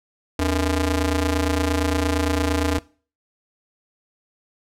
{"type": "ring-modulated tone", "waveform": "sawtooth", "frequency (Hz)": 185.3, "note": "F#3", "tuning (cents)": 3, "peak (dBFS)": -12, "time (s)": [0.39, 2.79], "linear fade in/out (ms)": 5, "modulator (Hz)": 107, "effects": ["noise-tail reverb RT60 0.4 s tail -22 dB re dry", "low-pass 12000 Hz 12 dB/octave"]}